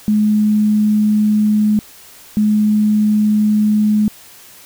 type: tone pair in turn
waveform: sine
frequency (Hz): 211.7 / 211.7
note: G#3 / G#3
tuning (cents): +33 / +33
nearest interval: unison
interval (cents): 0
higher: neither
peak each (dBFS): -10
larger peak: neither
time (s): 0.08-1.79 / 2.37-4.08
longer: neither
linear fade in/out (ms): 0
effects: white hiss -41 dBFS RMS until 4.65 s